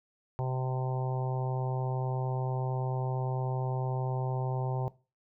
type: harmonic tone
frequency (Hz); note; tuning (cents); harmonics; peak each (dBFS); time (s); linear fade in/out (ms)
129.2; C3; -21; 1 / 3 / 4 / 5 / 6 / 7 / 8; -30 / -40 / -43 / -43 / -41 / -40 / -51; 0.39-4.88; 0
effects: noise-tail reverb RT60 0.3 s tail -18 dB re dry